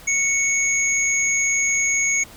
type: tone pair together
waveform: sine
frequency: 2217 / 6635 Hz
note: C#7 / G#8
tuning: 0 / -3 cents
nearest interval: octave + perfect fifth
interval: 1897 cents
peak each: -20 dBFS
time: 0.07-2.24 s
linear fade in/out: 10 ms
effects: pink hiss -44 dBFS RMS until 2.36 s